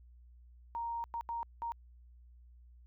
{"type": "tone bursts at uneven times", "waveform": "sine", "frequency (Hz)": 932.3, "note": "A#5", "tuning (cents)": 0, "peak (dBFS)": -35, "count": 4, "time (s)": [[0.75, 1.04], [1.14, 1.21], [1.29, 1.43], [1.62, 1.72]], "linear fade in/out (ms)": 0, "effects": ["added 60 Hz sine -55 dBFS peak until 2.86 s"]}